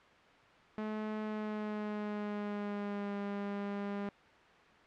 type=tone with pitch glide; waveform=sawtooth; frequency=214.9 to 201.7 Hz; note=A3 to G3; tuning=-41 to +50 cents; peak=-32 dBFS; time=0.78-4.09 s; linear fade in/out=0 ms; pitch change=-109 cents; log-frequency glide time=1.22-3.16 s; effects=white hiss -59 dBFS RMS until 4.86 s + low-pass 2000 Hz 12 dB/octave